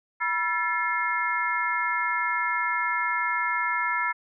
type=tone cluster; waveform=sine; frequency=971 / 1345 / 1740 / 2138 Hz; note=B5 / E6 / A6 / C7; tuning=-30 / +34 / -20 / +37 cents; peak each=-29 dBFS; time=0.2-4.13 s; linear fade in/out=20 ms; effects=none